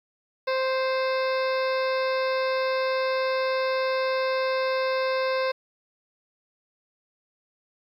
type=harmonic tone; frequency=523.3 Hz; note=C5; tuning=in tune; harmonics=1 / 2 / 3 / 4 / 5 / 7 / 8 / 9 / 10; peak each=-24 / -30 / -34 / -36 / -38 / -41 / -42 / -43 / -44 dBFS; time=0.47-5.52 s; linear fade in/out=10 ms; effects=10-bit